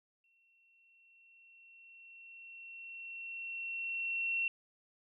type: tone with exponential growth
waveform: sine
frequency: 2719 Hz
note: F7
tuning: 47 cents flat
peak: -30 dBFS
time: 0.24-4.48 s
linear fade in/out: 2 ms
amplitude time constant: 920 ms
effects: none